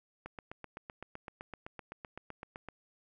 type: click train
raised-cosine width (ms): 0.5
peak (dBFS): -28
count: 20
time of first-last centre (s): 0.26-2.687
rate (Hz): 7.83
effects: none